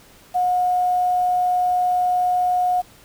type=tone with quantisation; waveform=sine; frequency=724 Hz; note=F#5; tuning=38 cents flat; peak=-16 dBFS; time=0.34-2.82 s; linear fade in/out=20 ms; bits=7; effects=pink hiss -49 dBFS RMS until 3.04 s